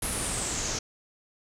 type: noise with low-pass filter sweep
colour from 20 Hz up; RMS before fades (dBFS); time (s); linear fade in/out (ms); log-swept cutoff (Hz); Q
pink; -31; 0.02-0.79; 5; 11000 to 6100; 5.5
effects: none